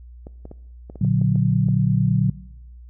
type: clicks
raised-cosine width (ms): 2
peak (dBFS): -24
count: 9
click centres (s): 0.269 / 0.454 / 0.514 / 0.899 / 0.957 / 1.048 / 1.215 / 1.358 / 1.686
type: chord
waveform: sine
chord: Bb augmented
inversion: none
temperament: equal with one note detuned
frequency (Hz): 117.96 / 146.83 / 185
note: Bb2 / D3 / F#3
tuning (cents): +21 / 0 / 0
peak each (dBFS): -20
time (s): 1.01-2.3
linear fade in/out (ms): 5
effects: noise-tail reverb RT60 0.9 s tail -20 dB re dry + added 60 Hz sine -39 dBFS peak until 2.89 s